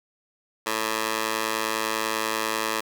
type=tone with high-pass filter; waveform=15% pulse; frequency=110.1 Hz; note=A2; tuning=2 cents sharp; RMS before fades=-27 dBFS; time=0.66-2.81 s; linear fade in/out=10 ms; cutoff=710 Hz; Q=0.76; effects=none